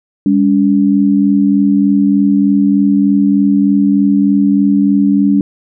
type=tone pair together; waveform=sine; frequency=201.1 / 284.4 Hz; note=G3 / C#4; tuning=+44 / +45 cents; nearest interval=tritone; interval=601 cents; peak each=-10 dBFS; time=0.26-5.41 s; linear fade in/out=2 ms; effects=none